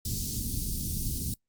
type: band-stop noise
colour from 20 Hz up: pink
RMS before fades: -32 dBFS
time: 0.05-1.34 s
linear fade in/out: 2 ms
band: 260 to 4800 Hz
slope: 24 dB/octave
effects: noise-tail reverb RT60 0.1 s tail -22 dB re dry + Opus 48 kbps